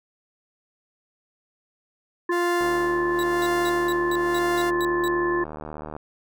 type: harmonic tone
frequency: 349.2 Hz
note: F4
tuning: in tune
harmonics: 1 / 3 / 5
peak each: -22 / -27 / -29 dBFS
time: 2.29-5.44 s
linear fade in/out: 5 ms
type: tone with tremolo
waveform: sawtooth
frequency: 698.5 Hz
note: F5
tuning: in tune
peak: -24 dBFS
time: 2.31-4.71 s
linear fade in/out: 20 ms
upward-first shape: sine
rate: 1 Hz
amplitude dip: 90%
type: click train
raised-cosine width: 1 ms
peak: -21 dBFS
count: 257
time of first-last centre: 2.61-5.965 s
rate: 76.3 Hz
type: tone bursts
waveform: sawtooth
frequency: 3900 Hz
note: B7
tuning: 23 cents flat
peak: -29 dBFS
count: 9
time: 3.19-5.079 s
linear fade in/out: 0 ms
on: 41 ms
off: 190 ms
effects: none